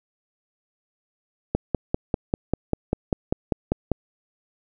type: click train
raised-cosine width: 2 ms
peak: -7 dBFS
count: 13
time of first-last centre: 1.55-3.917 s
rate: 5.07 Hz
effects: none